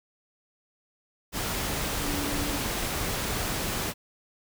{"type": "tone in noise", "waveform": "sine", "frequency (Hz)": 287.6, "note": "D4", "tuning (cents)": -36, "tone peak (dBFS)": -33, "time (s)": [1.98, 2.61], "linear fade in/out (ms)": 50, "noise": "pink", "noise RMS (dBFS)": -30, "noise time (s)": [1.32, 3.94], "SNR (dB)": -6, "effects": []}